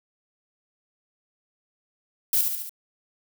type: noise with echo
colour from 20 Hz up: violet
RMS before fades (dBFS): -21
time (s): 2.33-2.41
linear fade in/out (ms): 2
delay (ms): 71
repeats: 4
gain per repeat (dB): -4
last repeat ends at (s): 2.694
effects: none